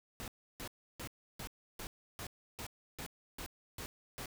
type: noise bursts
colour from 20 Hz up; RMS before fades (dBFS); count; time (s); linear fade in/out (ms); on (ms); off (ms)
pink; -44; 11; 0.2-4.258; 0; 78; 320
effects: none